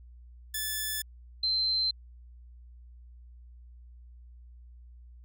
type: tone pair in turn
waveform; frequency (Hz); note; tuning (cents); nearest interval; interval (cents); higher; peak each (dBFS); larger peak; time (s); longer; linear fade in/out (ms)
5% pulse / sine; 1736 / 4106; A6 / C8; -24 / -33; octave + minor third; 1491; second; -20 / -25; first; 0.54-1.02 / 1.43-1.91; neither; 5
effects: added 60 Hz sine -48 dBFS peak until 5.24 s